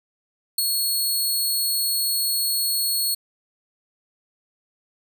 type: tone with ADSR envelope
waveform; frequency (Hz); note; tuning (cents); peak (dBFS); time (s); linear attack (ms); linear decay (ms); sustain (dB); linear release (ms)
15% pulse; 4339; C#8; -38; -11; 0.58-3.15; 4; 22; -3; 11
effects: none